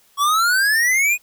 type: exponential sweep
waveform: square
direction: up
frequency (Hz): 1108.7 to 2511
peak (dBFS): -15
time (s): 0.17-1.18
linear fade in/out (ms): 50
effects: white hiss -56 dBFS RMS until 1.22 s